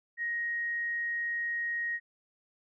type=tone; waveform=sine; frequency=1878 Hz; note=A#6; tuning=12 cents sharp; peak=-30 dBFS; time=0.17-2 s; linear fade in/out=50 ms; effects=none